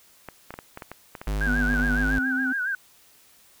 clicks, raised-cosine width 0.5 ms, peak -21 dBFS, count 12, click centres 0.287 / 0.506 / 0.54 / 0.589 / 0.774 / 0.822 / 0.916 / 1.152 / 1.215 / 1.273 / 1.739 / 1.796 s
square tone, 51 Hz, G#1, 31 cents flat, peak -25 dBFS, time 1.27-2.19 s, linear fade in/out 5 ms
sine tone with vibrato, 1544 Hz, G6, 27 cents flat, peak -24 dBFS, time 1.41-2.75 s, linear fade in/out 2 ms, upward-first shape sine, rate 7.2 Hz, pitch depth 100 cents each way
triangle tone with pitch glide, 245.2 to 261.3 Hz, B3 to C4, -12 to -2 cents, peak -24 dBFS, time 1.46-2.53 s, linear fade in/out 10 ms, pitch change +110 cents, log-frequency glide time 1.98-2.06 s
effects white hiss -56 dBFS RMS until 3.6 s

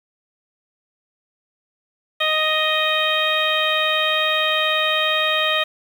harmonic tone with a mistuned harmonic, 622.3 Hz, D#5, in tune, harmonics 1 / 2 / 3 / 4 / 5 / 6, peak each -24 / -24 / -24 / -24 / -24 / -24 dBFS, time 2.2-5.64 s, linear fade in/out 10 ms, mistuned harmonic 5, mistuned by +21 cents, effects 7-bit

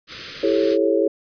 white band-stop noise, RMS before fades -30 dBFS, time 0.07-0.78 s, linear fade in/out 50 ms, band 580 to 1200 Hz, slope 48 dB/octave
sine chord, A dominant seventh, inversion second, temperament just, 330 / 396 / 440 / 550 Hz, E4 / G4 / A4 / C#5, +2 / +18 / 0 / -14 cents, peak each -21 dBFS, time 0.43-1.08 s, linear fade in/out 5 ms
effects resampled to 11025 Hz

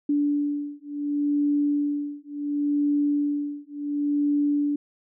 sine beating tone pair, 290 / 290.7 Hz, D4 / D4, -22 / -18 cents, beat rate 0.7 Hz, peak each -25 / -25 dBFS, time 0.09-4.76 s, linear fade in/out 5 ms, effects none

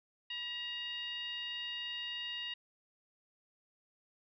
sine tone with frequency modulation, 2836 Hz, F7, 26 cents sharp, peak -38 dBFS, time 0.3-2.54 s, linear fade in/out 5 ms, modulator 923 Hz, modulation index 0.9, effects none

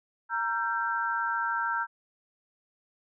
sine chord, E diminished, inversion second, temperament equal with one note detuned, 932.3 / 1353.2 / 1568 Hz, Bb5 / E6 / G6, 0 / +45 / 0 cents, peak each -31 dBFS, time 0.29-1.87 s, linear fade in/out 50 ms, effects none

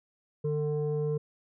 sine tone pair together, 149.97 / 448.6 Hz, D3 / A4, +37 / +34 cents, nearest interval octave + perfect fifth, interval 1897 cents, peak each -28 dBFS, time 0.44-1.18 s, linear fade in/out 10 ms, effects tanh soft clip ceiling -23 dBFS

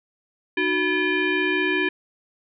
sine tone with frequency modulation, 1046.5 Hz, C6, in tune, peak -19 dBFS, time 0.57-1.89 s, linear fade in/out 5 ms, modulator 676 Hz, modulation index 2.4, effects none

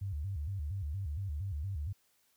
sine tone with vibrato, 85 Hz, F2, 46 cents flat, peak -34 dBFS, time 0.01-1.93 s, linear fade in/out 10 ms, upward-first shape square, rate 4.3 Hz, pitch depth 250 cents each way, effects white hiss -72 dBFS RMS until 2.36 s

